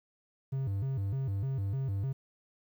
triangle tone with vibrato, 115.1 Hz, A#2, 22 cents flat, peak -28 dBFS, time 0.52-2.13 s, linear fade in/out 10 ms, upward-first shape square, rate 3.3 Hz, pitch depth 270 cents each way, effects 11-bit

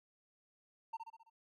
triangle tone with echo, 907 Hz, A#5, 48 cents flat, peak -36 dBFS, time 0.93-0.97 s, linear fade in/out 10 ms, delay 66 ms, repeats 5, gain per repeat -5 dB, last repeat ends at 1.3 s, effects tanh soft clip ceiling -32 dBFS

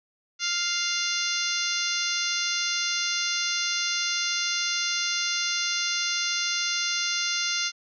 harmonic tone, 698.5 Hz, F5, in tune, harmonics 2 / 3 / 4 / 5 / 6 / 7 / 8 / 9, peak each -33 / -33 / -33 / -33 / -33 / -33 / -33 / -33 dBFS, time 0.39-7.72 s, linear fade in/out 50 ms, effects none

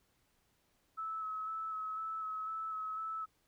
sine tone with vibrato, 1297 Hz, E6, 28 cents flat, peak -37 dBFS, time 0.97-3.26 s, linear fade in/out 20 ms, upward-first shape square, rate 2 Hz, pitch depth 16 cents each way, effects pink hiss -75 dBFS RMS until 3.47 s

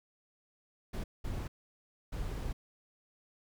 brown noise bursts at uneven times, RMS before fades -37 dBFS, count 3, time 0.93-1.04 / 1.24-1.48 / 2.12-2.53 s, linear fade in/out 10 ms, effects none

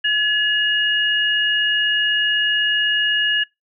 sine tone pair together, 1700 / 2868 Hz, G#6 / F7, +40 / +45 cents, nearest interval major sixth, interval 905 cents, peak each -18 dBFS, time 0.04-3.44 s, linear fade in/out 10 ms, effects noise-tail reverb RT60 0.2 s tail -25 dB re dry

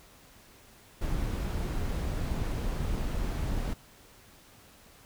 brown noise, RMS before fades -31 dBFS, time 1.01-3.74 s, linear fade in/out 10 ms, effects pink hiss -56 dBFS RMS until 5.05 s

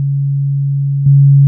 sine tone with level steps, 139.5 Hz, C#3, 11 cents sharp, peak -11 / -3 dBFS, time 0-1.47 s, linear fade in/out 0 ms, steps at 1.06 s, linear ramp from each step 5 ms, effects none

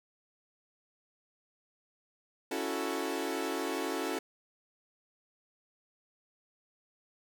sawtooth chord, F# minor seventh, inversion second, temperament equal, 277.2 / 329.6 / 370 / 440 Hz, C#4 / E4 / F#4 / A4, 0 / 0 / 0 / 0 cents, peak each -34 dBFS, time 2.51-4.19 s, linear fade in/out 5 ms, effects none

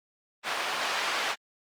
pink band-pass noise, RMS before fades -30 dBFS, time 0.43-1.36 s, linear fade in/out 50 ms, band 800 to 4200 Hz, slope 12 dB/octave, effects Opus 24 kbps

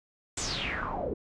pink noise with low-pass filter sweep, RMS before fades -33 dBFS, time 0.37-1.14 s, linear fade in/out 5 ms, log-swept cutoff 8100 to 390 Hz, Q 6.3, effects resampled to 22050 Hz

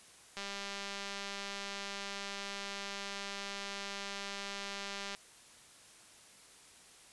click train, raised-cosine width 0.2 ms, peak -24 dBFS, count 952, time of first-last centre 0.37-5.149 s, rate 199 Hz, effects white hiss -58 dBFS RMS until 7.12 s + resampled to 24000 Hz

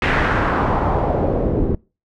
pink noise with low-pass filter sweep, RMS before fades -18 dBFS, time 0.02-1.75 s, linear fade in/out 2 ms, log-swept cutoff 2200 to 350 Hz, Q 1.9, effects noise-tail reverb RT60 0.3 s tail -24 dB re dry

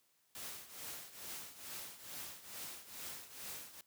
white noise with tremolo, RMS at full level -45 dBFS, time 0.35-3.81 s, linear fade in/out 2 ms, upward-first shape triangle, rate 2.3 Hz, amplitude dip 80%, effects white hiss -75 dBFS RMS until 3.86 s + high-pass 60 Hz 12 dB/octave

